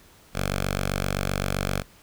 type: tone with notch filter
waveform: 5% pulse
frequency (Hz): 47.72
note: G1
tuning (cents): -46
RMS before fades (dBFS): -27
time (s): 0.33-1.84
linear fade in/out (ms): 50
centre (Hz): 330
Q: 0.92
effects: pink hiss -54 dBFS RMS until 2.02 s